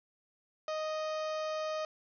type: harmonic tone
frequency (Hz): 622.3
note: D#5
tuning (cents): 0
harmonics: 1 / 2 / 3 / 4 / 5 / 6 / 7 / 8 / 9 / 10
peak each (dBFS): -34 / -40 / -50 / -50 / -52 / -54 / -54 / -54 / -59 / -58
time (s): 0.68-1.85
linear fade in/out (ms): 2
effects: none